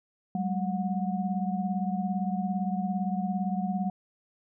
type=tone cluster; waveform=sine; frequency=187.8 / 205.4 / 729 Hz; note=F#3 / G#3 / F#5; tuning=+26 / -19 / -26 cents; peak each=-29 / -32 / -34 dBFS; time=0.35-3.9 s; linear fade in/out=2 ms; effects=none